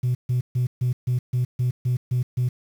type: tone bursts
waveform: sine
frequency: 124.7 Hz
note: B2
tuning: 17 cents sharp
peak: -17 dBFS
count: 10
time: 0.03-2.49 s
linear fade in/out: 10 ms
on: 120 ms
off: 140 ms
effects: tanh soft clip ceiling -17 dBFS + 8-bit